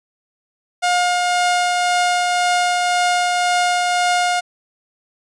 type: tone with tremolo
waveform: sawtooth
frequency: 713 Hz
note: F5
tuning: 36 cents sharp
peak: -10 dBFS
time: 0.82-4.41 s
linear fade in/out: 20 ms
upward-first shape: triangle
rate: 1.9 Hz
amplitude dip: 25%
effects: resampled to 22050 Hz